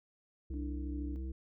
harmonic tone, 65.41 Hz, C2, in tune, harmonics 1 / 3 / 5 / 7, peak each -37 / -51 / -47 / -60 dBFS, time 0.5-1.32 s, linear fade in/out 5 ms
sine tone with tremolo, 293.7 Hz, D4, in tune, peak -39 dBFS, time 0.54-1.16 s, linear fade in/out 0 ms, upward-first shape triangle, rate 2.7 Hz, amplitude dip 40%
effects none

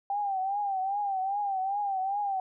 sine tone with vibrato, 788 Hz, G5, 9 cents sharp, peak -27 dBFS, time 0.1-2.4 s, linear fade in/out 2 ms, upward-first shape triangle, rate 2.5 Hz, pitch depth 99 cents each way, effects none

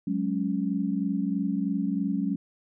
sine chord, F# suspended second, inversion none, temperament just, 185 / 208.1 / 277.5 Hz, F#3 / G#3 / C#4, 0 / +4 / +2 cents, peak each -29 dBFS, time 0.07-2.36 s, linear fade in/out 5 ms, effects none

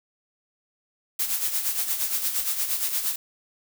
blue noise with tremolo, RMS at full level -24 dBFS, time 1.19-3.16 s, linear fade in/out 5 ms, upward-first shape sine, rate 8.6 Hz, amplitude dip 60%, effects none

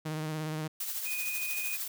sawtooth tone with vibrato, 155.56 Hz, D#3, in tune, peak -29 dBFS, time 0.05-0.68 s, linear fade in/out 10 ms, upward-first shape sine, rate 17 Hz, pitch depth 28 cents each way
blue noise with tremolo, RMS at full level -34 dBFS, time 0.8-1.88 s, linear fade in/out 5 ms, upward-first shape sine, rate 13 Hz, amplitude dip 45%
triangle tone, 2479 Hz, D#7, 7 cents flat, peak -33 dBFS, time 1.05-1.77 s, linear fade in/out 20 ms
effects none

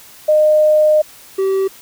sine / triangle tone pair in turn, 612 / 385.5 Hz, D#5 / G4, -29 / -29 cents, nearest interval minor sixth, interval 800 cents, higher first, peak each -8 / -11 dBFS, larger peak first, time 0.28-1.02 / 1.38-1.68 s, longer first, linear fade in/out 10 ms, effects white hiss -41 dBFS RMS until 1.81 s

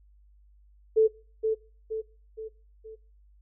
sine tone with echo, 440 Hz, A4, in tune, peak -16 dBFS, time 0.96-1.08 s, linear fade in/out 20 ms, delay 470 ms, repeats 4, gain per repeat -6 dB, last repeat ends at 2.96 s, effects noise-tail reverb RT60 0.4 s tail -21 dB re dry + added 50 Hz sine -55 dBFS peak until 3.41 s

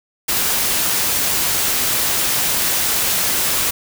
white noise, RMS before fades -18 dBFS, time 0.28-3.71 s, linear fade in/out 10 ms, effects none

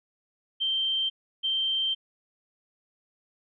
sine tone pair in turn, 3136 / 3136 Hz, G7 / G7, 0 / 0 cents, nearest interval unison, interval 0 cents, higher neither, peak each -24 / -24 dBFS, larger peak neither, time 0.6-1.1 / 1.43-1.95 s, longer second, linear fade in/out 20 ms, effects none

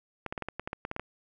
clicks, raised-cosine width 0.5 ms, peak -19 dBFS, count 12, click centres 0.263 / 0.325 / 0.378 / 0.423 / 0.486 / 0.596 / 0.675 / 0.731 / 0.851 / 0.914 / 0.964 / 0.996 s, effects none

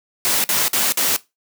white noise bursts, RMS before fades -18 dBFS, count 4, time 0.25-1.163 s, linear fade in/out 0 ms, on 190 ms, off 51 ms, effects noise-tail reverb RT60 0.2 s tail -18 dB re dry + high-pass 150 Hz 12 dB/octave

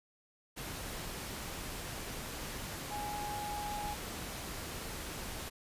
sine tone in noise, 830.6 Hz, G#5, in tune, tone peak -38 dBFS, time 2.9-3.95 s, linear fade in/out 20 ms, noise pink, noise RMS -42 dBFS, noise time 0.56-5.5 s, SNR +1 dB, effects resampled to 32000 Hz

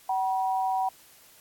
sine tone pair together, 759 / 963.4 Hz, F#5 / B5, +44 / -43 cents, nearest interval major third, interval 413 cents, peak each -25 / -30 dBFS, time 0.09-0.89 s, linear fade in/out 5 ms, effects white hiss -55 dBFS RMS until 1.4 s + AAC 64 kbps

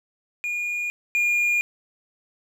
triangle tone pair in turn, 2433 / 2422 Hz, D#7 / D#7, -39 / -47 cents, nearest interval unison, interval 8 cents, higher first, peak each -23 / -17 dBFS, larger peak second, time 0.44-0.9 / 1.15-1.61 s, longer neither, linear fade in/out 0 ms, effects none

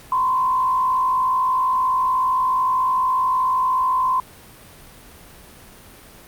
sine tone with frequency modulation, 1028 Hz, C6, 31 cents flat, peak -16 dBFS, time 0.12-4.2 s, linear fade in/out 2 ms, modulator 56.8 Hz, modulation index 0.62, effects pink hiss -44 dBFS RMS until 6.27 s + Opus 48 kbps

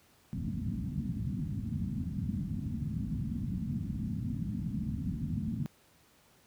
white low-pass noise, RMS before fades -34 dBFS, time 0.33-5.66 s, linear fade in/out 0 ms, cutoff 240 Hz, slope 48 dB/octave, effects pink hiss -64 dBFS RMS until 6.46 s + high-pass 60 Hz 12 dB/octave

